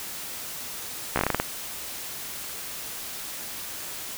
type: slowing click train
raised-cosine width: 0.5 ms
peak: -7 dBFS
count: 9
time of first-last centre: 1.16-1.4 s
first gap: 14 ms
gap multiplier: 1.21
effects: white hiss -36 dBFS RMS until 4.17 s